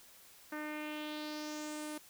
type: tone with low-pass filter sweep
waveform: sawtooth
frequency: 302.8 Hz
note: D#4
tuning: 47 cents flat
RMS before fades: -42 dBFS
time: 0.52-1.98 s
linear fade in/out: 5 ms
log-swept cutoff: 1700 to 11000 Hz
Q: 3
effects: white hiss -59 dBFS RMS until 2.09 s